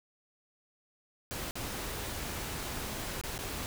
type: noise with dropouts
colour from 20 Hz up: pink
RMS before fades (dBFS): -38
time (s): 1.31-3.66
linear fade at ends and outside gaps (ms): 0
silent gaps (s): 1.51-1.555 / 3.213-3.237 / 3.379-3.389
effects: none